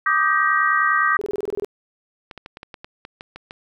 sine chord, Eb major seventh, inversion third, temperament equal with one note detuned, 1174.7 / 1244.5 / 1568 / 1897.2 Hz, D6 / Eb6 / G6 / Bb6, 0 / 0 / 0 / +30 cents, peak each -21 dBFS, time 0.06-1.17 s, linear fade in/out 5 ms
sine tone bursts, 408.1 Hz, G#4, 30 cents flat, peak -22 dBFS, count 10, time 1.19-1.646 s, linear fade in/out 0 ms, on 24 ms, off 24 ms
clicks, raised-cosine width 0.3 ms, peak -20 dBFS, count 11, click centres 2.312 / 2.377 / 2.461 / 2.571 / 2.631 / 2.742 / 2.845 / 3.051 / 3.209 / 3.36 / 3.509 s
effects none

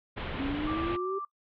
pink low-pass noise, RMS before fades -36 dBFS, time 0.16-0.97 s, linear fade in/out 20 ms, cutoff 3500 Hz, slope 48 dB/octave
sine exponential sweep, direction up, 268.3 to 395.3 Hz, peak -30 dBFS, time 0.39-1.19 s, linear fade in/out 10 ms
sine tone, 1174.7 Hz, D6, in tune, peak -34 dBFS, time 0.67-1.25 s, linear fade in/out 5 ms
effects noise-tail reverb RT60 0.1 s tail -20 dB re dry

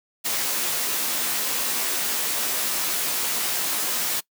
white noise with comb filter, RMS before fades -25 dBFS, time 0.24-4.21 s, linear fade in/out 20 ms, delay 15 ms, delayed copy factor -0.6, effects noise-tail reverb RT60 0.1 s tail -22 dB re dry + high-pass 200 Hz 12 dB/octave

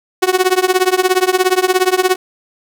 sawtooth tone with tremolo, 370 Hz, F#4, in tune, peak -3 dBFS, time 0.22-2.16 s, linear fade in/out 10 ms, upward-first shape triangle, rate 17 Hz, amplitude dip 100%, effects none

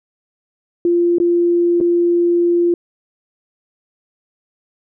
sine tone with dropouts, 346 Hz, F4, 16 cents flat, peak -11 dBFS, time 0.85-2.74 s, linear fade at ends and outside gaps 2 ms, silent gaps 1.184-1.2 / 1.803-1.81 s, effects none

